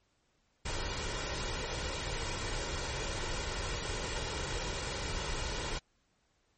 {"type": "noise with comb filter", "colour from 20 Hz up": "pink", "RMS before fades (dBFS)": -36, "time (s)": [0.65, 5.79], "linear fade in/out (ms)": 10, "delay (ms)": 2.1, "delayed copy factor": 0.5, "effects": ["pink hiss -74 dBFS RMS until 6.57 s", "MP3 32 kbps"]}